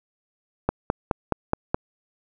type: click train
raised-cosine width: 1 ms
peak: -6 dBFS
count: 6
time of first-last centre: 0.69-1.745 s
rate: 4.74 Hz
effects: none